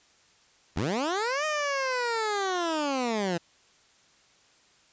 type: linear two-way sweep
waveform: 15% pulse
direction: up then down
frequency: 67.2 to 622.3 to 164.7 Hz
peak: -20 dBFS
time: 0.76-3.38 s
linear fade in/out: 10 ms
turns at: 1.45 s
effects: white hiss -61 dBFS RMS until 4.92 s + resampled to 16000 Hz